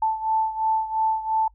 sine beating tone pair, 880 / 882.9 Hz, A5 / A5, 0 / +6 cents, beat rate 2.9 Hz, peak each -22 / -26 dBFS, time 0.02-1.48 s, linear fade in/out 5 ms, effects noise-tail reverb RT60 0.1 s tail -25 dB re dry + added 50 Hz sine -52 dBFS peak until 1.54 s

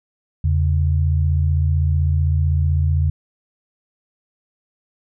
sine tone pair together, 82.84 / 138.59 Hz, E2 / C#3, +9 / 0 cents, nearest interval major sixth, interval 891 cents, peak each -15 / -21 dBFS, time 0.44-3.1 s, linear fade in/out 5 ms, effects none

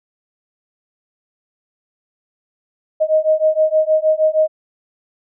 sine beating tone pair, 622 / 628.4 Hz, D#5 / D#5, -1 / +17 cents, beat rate 6.4 Hz, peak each -15 dBFS, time 3-4.48 s, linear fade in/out 20 ms, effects none

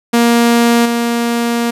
sawtooth tone with level steps, 235.3 Hz, A#3, 16 cents sharp, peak -4 / -9 dBFS, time 0.13-1.71 s, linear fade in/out 10 ms, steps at 0.85 s, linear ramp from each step 10 ms, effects resampled to 32000 Hz + 7-bit

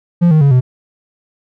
triangle tone with pitch steps, 173 / 155.92 / 140.52 / 126.64 Hz, F3 / D#3 / C#3 / B2, -16 / +4 / +24 / +44 cents, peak -4 dBFS, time 0.21-0.61 s, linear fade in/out 20 ms, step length 100 ms, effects none

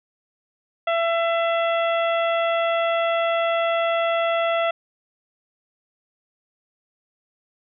harmonic tone, 670 Hz, E5, 28 cents sharp, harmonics 1 / 2 / 3 / 4 / 5, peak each -20 / -26 / -30 / -32 / -34 dBFS, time 0.87-4.71 s, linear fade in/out 5 ms, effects none

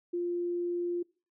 sine tone, 349.2 Hz, F4, in tune, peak -29 dBFS, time 0.13-1.03 s, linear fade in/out 10 ms, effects noise-tail reverb RT60 0.4 s tail -25 dB re dry

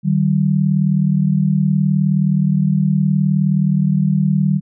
sine tone pair together, 152.15 / 191.4 Hz, D#3 / G3, -38 / -41 cents, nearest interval major third, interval 397 cents, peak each -15 dBFS, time 0.03-4.61 s, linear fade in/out 50 ms, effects none

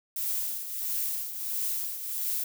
violet noise with tremolo, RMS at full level -29 dBFS, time 0.16-2.44 s, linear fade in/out 5 ms, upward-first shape triangle, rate 1.5 Hz, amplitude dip 65%, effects none

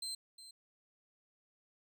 30% pulse tone with echo, 4121 Hz, C8, 27 cents flat, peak -36 dBFS, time 0.02-0.15 s, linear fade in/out 5 ms, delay 360 ms, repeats 1, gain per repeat -13 dB, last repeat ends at 0.51 s, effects none

